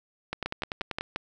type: two click trains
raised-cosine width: 0.3 ms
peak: -14 / -15 dBFS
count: 5 / 8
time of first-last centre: 0.46-1.161 / 0.33-1.01 s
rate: 5.71 / 10.3 Hz
effects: none